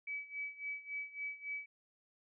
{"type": "tone with tremolo", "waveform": "sine", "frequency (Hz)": 2288, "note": "D7", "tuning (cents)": -46, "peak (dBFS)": -37, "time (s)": [0.07, 1.66], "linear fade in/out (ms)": 5, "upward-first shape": "sine", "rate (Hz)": 3.6, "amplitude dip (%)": 85, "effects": []}